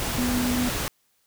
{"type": "tone in noise", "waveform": "sine", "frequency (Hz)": 246.9, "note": "B3", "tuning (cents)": 0, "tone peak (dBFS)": -23, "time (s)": [0.18, 0.69], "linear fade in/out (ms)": 0, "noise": "pink", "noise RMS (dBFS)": -28, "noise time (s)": [0, 0.88], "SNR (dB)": 2, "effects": ["white hiss -68 dBFS RMS until 1.26 s"]}